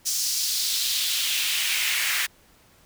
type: noise with high-pass filter sweep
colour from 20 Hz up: pink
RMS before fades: -25 dBFS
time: 0.05-2.27 s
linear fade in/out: 20 ms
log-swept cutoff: 5800 to 1900 Hz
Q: 2.1
effects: pink hiss -57 dBFS RMS until 2.85 s